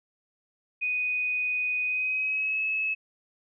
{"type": "tone with pitch glide", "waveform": "sine", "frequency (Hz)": [2489, 2586], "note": ["D#7", "E7"], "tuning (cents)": [0, -34], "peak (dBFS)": -25, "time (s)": [0.81, 2.95], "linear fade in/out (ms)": 20, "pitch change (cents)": 66, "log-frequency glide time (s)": [1.84, 2.62], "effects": []}